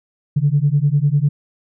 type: beating tone pair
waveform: sine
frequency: 140 / 150 Hz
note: C#3 / D3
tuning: +18 / +37 cents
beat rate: 10 Hz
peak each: -15 dBFS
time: 0.36-1.29 s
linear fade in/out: 10 ms
effects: tanh soft clip ceiling -5 dBFS